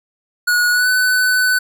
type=tone with pitch glide; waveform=square; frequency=1456 to 1502.1 Hz; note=F#6 to F#6; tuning=-28 to +26 cents; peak=-13 dBFS; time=0.47-1.59 s; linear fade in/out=10 ms; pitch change=+54 cents; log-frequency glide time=0.71-0.89 s; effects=none